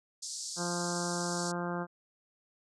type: band-pass noise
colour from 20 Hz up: pink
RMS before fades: -40 dBFS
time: 0.22-1.52 s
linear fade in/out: 10 ms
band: 4500 to 8600 Hz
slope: 48 dB/octave
type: harmonic tone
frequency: 174.61 Hz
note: F3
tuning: in tune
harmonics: 1 / 2 / 3 / 4 / 5 / 6 / 7 / 8 / 9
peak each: -36 / -39 / -41 / -42 / -43 / -44 / -44 / -45 / -46 dBFS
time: 0.56-1.87 s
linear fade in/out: 50 ms
effects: none